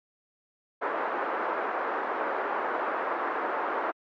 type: band-pass noise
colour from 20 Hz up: white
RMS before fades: -30 dBFS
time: 0.81-3.92 s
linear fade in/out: 20 ms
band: 340 to 1400 Hz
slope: 24 dB/octave
effects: MP3 48 kbps